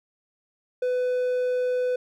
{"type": "tone", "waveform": "triangle", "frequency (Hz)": 500, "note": "B4", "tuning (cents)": 21, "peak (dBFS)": -20, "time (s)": [0.82, 1.96], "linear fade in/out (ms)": 5, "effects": []}